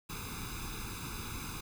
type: noise with comb filter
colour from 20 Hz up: pink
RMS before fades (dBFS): -41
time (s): 0.09-1.61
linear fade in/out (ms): 10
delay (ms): 0.8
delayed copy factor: +0.9
effects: none